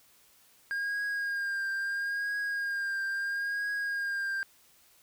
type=tone with vibrato; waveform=triangle; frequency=1616 Hz; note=G#6; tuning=48 cents flat; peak=-28 dBFS; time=0.71-4.43 s; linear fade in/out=0 ms; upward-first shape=triangle; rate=0.75 Hz; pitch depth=37 cents each way; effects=white hiss -62 dBFS RMS until 5.02 s